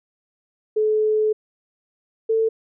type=tone pair in turn; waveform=sine; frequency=430.3 / 446.1 Hz; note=A4 / A4; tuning=-39 / +24 cents; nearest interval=minor second; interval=63 cents; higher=second; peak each=-16 dBFS; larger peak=neither; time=0.76-1.33 / 2.29-2.49 s; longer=first; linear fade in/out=10 ms; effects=none